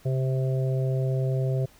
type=harmonic tone with a mistuned harmonic; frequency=130.81 Hz; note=C3; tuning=in tune; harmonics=1 / 3 / 4 / 5; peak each=-23 / -33 / -35 / -37 dBFS; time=0.05-1.66 s; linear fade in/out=10 ms; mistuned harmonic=1; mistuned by=+25 cents; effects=pink hiss -56 dBFS RMS until 1.79 s